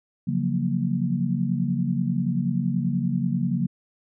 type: chord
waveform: sine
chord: Gb major seventh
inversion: second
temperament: equal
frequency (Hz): 138.59 / 174.61 / 185 / 233.1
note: Db3 / F3 / Gb3 / Bb3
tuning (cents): 0 / 0 / 0 / 0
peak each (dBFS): -27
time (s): 0.27-3.67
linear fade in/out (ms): 10
effects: none